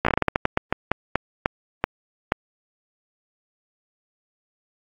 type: slowing click train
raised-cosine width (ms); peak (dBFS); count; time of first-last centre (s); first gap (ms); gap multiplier
0.5; -3; 17; 0.05-2.321; 15; 1.26
effects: AAC 48 kbps